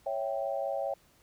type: chord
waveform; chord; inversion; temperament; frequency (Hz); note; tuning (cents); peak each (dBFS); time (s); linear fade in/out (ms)
sine; C# diminished; none; equal; 554.4 / 659.3 / 784; C#5 / E5 / G5; 0 / 0 / 0; -33 / -35 / -36; 0.06-0.94; 5
effects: pink hiss -64 dBFS RMS until 1.22 s